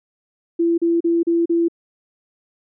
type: tone bursts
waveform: sine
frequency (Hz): 337.2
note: E4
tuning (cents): +39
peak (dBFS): -14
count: 5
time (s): 0.59-1.684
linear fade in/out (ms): 10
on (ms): 190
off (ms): 36
effects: none